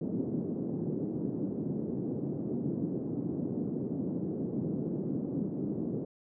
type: band-pass noise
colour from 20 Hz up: white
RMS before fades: -34 dBFS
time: 0.01-6.05 s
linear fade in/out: 5 ms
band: 140 to 340 Hz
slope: 24 dB/octave
effects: none